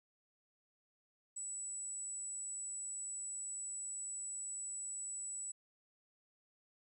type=tone; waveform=sine; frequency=7902 Hz; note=B8; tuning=in tune; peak=-39 dBFS; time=1.36-5.52 s; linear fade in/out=10 ms; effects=tanh soft clip ceiling -39 dBFS + 13-bit